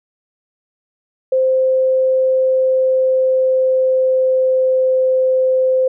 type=tone with pitch glide; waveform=sine; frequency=521 to 518 Hz; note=C5 to C5; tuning=-7 to -17 cents; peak=-11 dBFS; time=1.32-5.88 s; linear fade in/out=5 ms; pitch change=-10 cents; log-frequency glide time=2.3-4.93 s; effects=none